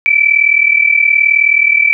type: tone pair together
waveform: sine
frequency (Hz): 2300 / 2339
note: D7 / D7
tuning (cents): -37 / -8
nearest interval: unison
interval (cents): 29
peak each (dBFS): -10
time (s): 0.06-1.93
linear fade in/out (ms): 0
effects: none